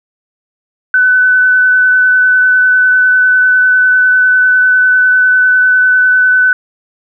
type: tone with vibrato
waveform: sine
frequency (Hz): 1504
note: F#6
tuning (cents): +28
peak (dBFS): -5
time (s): 0.94-6.53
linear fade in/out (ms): 2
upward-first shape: triangle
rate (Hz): 10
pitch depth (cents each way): 13
effects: none